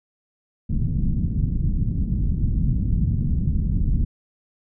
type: low-pass noise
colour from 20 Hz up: pink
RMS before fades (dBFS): -21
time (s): 0.69-4.05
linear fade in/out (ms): 10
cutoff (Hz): 200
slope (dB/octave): 24
effects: none